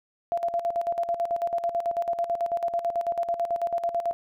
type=tone with tremolo; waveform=sine; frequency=685 Hz; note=F5; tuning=34 cents flat; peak=-22 dBFS; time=0.32-4.13 s; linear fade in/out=0 ms; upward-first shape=square; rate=9.1 Hz; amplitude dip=70%; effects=none